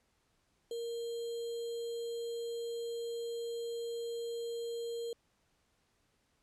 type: tone with sample-and-hold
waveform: sine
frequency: 466.2 Hz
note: A#4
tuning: in tune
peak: -36 dBFS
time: 0.71-5.13 s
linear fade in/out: 2 ms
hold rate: 3675 Hz
effects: pink hiss -75 dBFS RMS until 6.42 s + low-pass 10000 Hz 12 dB/octave